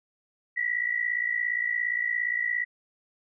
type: tone pair together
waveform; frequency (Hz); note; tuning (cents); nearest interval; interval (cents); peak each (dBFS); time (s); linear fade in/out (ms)
sine; 1918.2 / 1975.5; A#6 / B6; +49 / 0; minor second; 51; -28; 0.56-2.65; 20
effects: none